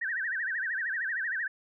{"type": "tone with vibrato", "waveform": "sine", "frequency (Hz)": 1706, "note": "G#6", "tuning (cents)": 46, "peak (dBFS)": -29, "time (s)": [0.01, 1.48], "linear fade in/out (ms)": 10, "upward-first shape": "sine", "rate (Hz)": 13, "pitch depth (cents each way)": 200, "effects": []}